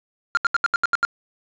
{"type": "tone bursts", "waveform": "triangle", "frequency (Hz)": 1396.9, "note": "F6", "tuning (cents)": 0, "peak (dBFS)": -13, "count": 8, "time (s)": [0.35, 1.05], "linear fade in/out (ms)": 0, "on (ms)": 21, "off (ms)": 76, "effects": ["resampled to 16000 Hz", "7-bit"]}